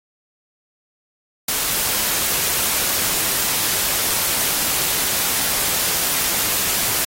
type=noise; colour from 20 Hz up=white; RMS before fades=-20 dBFS; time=1.48-7.05 s; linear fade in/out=5 ms; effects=AAC 48 kbps